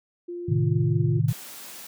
sine tone, 349.2 Hz, F4, in tune, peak -31 dBFS, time 0.28-1.2 s, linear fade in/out 10 ms
sine chord, A diminished, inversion none, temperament equal, 110 / 130.81 / 155.56 Hz, A2 / C3 / Eb3, 0 / 0 / 0 cents, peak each -24 dBFS, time 0.48-1.33 s, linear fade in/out 10 ms
white high-pass noise, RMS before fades -41 dBFS, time 1.28-1.87 s, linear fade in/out 5 ms, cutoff 150 Hz, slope 24 dB/octave
effects none

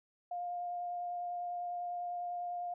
sine tone with vibrato, 706 Hz, F5, 19 cents sharp, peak -36 dBFS, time 0.31-2.74 s, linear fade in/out 5 ms, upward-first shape triangle, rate 10 Hz, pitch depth 12 cents each way, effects none

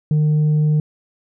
sine tone, 152 Hz, D#3, 40 cents flat, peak -10 dBFS, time 0.11-0.8 s, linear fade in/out 2 ms, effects tanh soft clip ceiling -12 dBFS

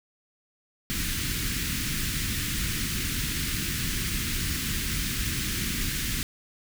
pink band-stop noise, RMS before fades -29 dBFS, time 0.9-6.23 s, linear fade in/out 0 ms, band 290 to 1600 Hz, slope 24 dB/octave, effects none

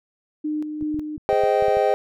sine tone with tremolo, 303.8 Hz, D#4, 41 cents flat, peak -22 dBFS, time 0.44-1.17 s, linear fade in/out 10 ms, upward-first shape square, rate 2.7 Hz, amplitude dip 45%
clicks, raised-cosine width 5 ms, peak -26 dBFS, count 9, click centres 0.826 / 0.944 / 0.99 / 1.178 / 1.329 / 1.437 / 1.624 / 1.683 / 1.77 s
triangle chord, Ab major seventh, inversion none, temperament just, 415.3 / 519.1 / 623 / 778.7 Hz, Ab4 / C5 / Eb5 / G5, 0 / -14 / +2 / -12 cents, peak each -20 dBFS, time 1.29-1.94 s, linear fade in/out 0 ms
effects none

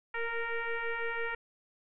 sine tone with frequency modulation, 929 Hz, A#5, 6 cents flat, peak -31 dBFS, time 0.14-1.35 s, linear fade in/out 5 ms, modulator 463 Hz, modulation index 2.9, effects none

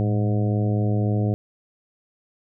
harmonic tone with a mistuned harmonic, 103.83 Hz, G#2, in tune, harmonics 1 / 2 / 3 / 4 / 5 / 6 / 7, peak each -20 / -26 / -30 / -32 / -34 / -36 / -37 dBFS, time 0-1.34 s, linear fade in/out 0 ms, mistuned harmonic 1, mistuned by +89 cents, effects none

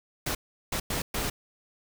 pink noise bursts at uneven times, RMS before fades -30 dBFS, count 4, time 0.26-0.35 / 0.72-0.8 / 0.9-1.02 / 1.14-1.3 s, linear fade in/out 5 ms, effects none

